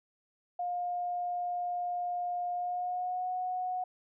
sine tone with pitch glide, 710 to 733.3 Hz, F5 to F#5, +28 to -16 cents, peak -31 dBFS, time 0.59-3.84 s, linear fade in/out 5 ms, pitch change +56 cents, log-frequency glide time 2.53-3.29 s, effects none

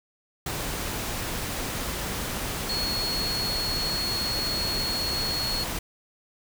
sine tone in noise, 4332 Hz, C#8, 41 cents flat, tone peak -27 dBFS, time 2.69-5.64 s, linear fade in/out 5 ms, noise pink, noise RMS -31 dBFS, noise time 0.46-5.79 s, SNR +1 dB, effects none

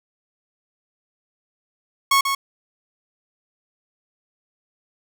sawtooth tone with echo, 1100 Hz, C#6, 14 cents flat, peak -10 dBFS, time 2.11-2.21 s, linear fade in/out 5 ms, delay 140 ms, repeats 1, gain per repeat -6 dB, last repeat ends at 2.35 s, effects none

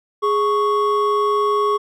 triangle tone pair together, 415.3 / 1108.7 Hz, G#4 / C#6, 0 / 0 cents, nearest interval octave + perfect fourth, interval 1700 cents, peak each -16 dBFS, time 0.22-1.78 s, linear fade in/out 20 ms, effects none

